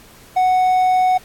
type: tone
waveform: triangle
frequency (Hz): 740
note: F#5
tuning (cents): 0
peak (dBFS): -10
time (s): 0.36-1.18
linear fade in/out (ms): 10
effects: pink hiss -45 dBFS RMS until 1.24 s + AAC 64 kbps